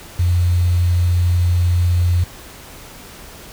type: tone with quantisation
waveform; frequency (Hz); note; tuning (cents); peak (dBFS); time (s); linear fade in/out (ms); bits
sine; 88; F2; +14; -12; 0.19-2.24; 5; 6
effects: pink hiss -38 dBFS RMS until 3.52 s